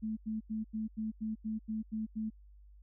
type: tone bursts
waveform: sine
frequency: 218.3 Hz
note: A3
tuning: 13 cents flat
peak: -33 dBFS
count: 10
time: 0.02-2.303 s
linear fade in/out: 20 ms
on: 150 ms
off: 87 ms
effects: added 50 Hz sine -54 dBFS peak until 2.82 s